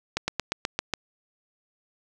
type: slowing click train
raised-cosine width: 0.2 ms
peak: -8 dBFS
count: 7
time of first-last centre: 0.17-0.937 s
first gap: 110 ms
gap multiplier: 1.06
effects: none